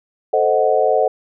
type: chord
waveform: sine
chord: A diminished seventh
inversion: none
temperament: equal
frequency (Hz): 440 / 523.3 / 622.3 / 740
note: A4 / C5 / Eb5 / Gb5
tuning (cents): 0 / 0 / 0 / 0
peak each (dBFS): -18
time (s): 0.33-1.08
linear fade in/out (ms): 5
effects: none